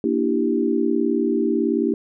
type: chord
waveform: sine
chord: E half-diminished seventh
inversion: second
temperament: equal with one note detuned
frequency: 233.1 / 293.7 / 332.5 / 392 Hz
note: Bb3 / D4 / E4 / G4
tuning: 0 / 0 / +15 / 0 cents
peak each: -23 dBFS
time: 0.04-1.94 s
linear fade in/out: 2 ms
effects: none